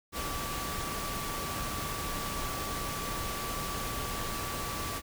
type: tone in noise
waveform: sine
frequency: 1154 Hz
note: D6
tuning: 31 cents flat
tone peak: -39 dBFS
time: 0.12-5.02 s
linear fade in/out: 50 ms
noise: pink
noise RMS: -36 dBFS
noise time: 0.12-5.02 s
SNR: -6 dB
effects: none